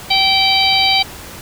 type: harmonic tone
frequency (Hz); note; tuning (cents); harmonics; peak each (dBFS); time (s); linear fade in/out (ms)
775; G5; -20; 1 / 3 / 4 / 5 / 6; -17 / -17 / -17 / -17 / -17; 0.1-1.03; 10
effects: pink hiss -33 dBFS RMS until 1.41 s